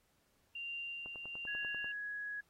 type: tone with tremolo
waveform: sine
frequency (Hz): 2779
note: F7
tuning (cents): -9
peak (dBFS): -39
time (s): 0.55-1.92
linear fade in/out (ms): 5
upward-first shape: triangle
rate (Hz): 1.2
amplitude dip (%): 45
type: click train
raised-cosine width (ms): 1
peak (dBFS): -39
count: 9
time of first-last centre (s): 1.06-1.844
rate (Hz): 10.2
type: tone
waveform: sine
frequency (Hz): 1671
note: G#6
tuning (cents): +10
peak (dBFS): -39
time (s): 1.47-2.41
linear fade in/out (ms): 10
effects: pink hiss -75 dBFS RMS until 2.49 s + AAC 48 kbps